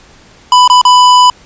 square tone with dropouts, 995 Hz, B5, 13 cents sharp, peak -3 dBFS, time 0.52-1.3 s, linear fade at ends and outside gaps 2 ms, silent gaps 0.677-0.699 / 0.815-0.851 s, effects pink hiss -41 dBFS RMS until 1.45 s + resampled to 16000 Hz

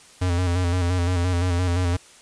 square tone with vibrato, 88.9 Hz, F2, 31 cents sharp, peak -20 dBFS, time 0.21-1.97 s, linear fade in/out 10 ms, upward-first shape square, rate 5.8 Hz, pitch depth 43 cents each way, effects white hiss -49 dBFS RMS until 2.21 s + resampled to 22050 Hz

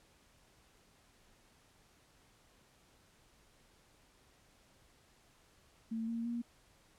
sine tone with pitch steps, 225.2 / 230.7 / 236.4 Hz, A3 / A#3 / A#3, +40 / -18 / +24 cents, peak -35 dBFS, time 5.91-6.42 s, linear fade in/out 10 ms, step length 170 ms, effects pink hiss -67 dBFS RMS until 6.98 s + low-pass 11000 Hz 12 dB/octave

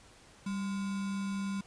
sine tone with sample-and-hold, 196 Hz, G3, in tune, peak -32 dBFS, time 0.46-1.61 s, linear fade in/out 5 ms, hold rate 1225 Hz, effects pink hiss -58 dBFS RMS until 1.66 s + resampled to 22050 Hz

